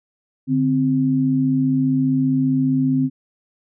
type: tone pair together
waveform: sine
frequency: 146.56 / 261.6 Hz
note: D3 / C4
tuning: -3 / 0 cents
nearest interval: minor seventh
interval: 1003 cents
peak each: -21 / -16 dBFS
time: 0.47-3.1 s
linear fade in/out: 50 ms
effects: none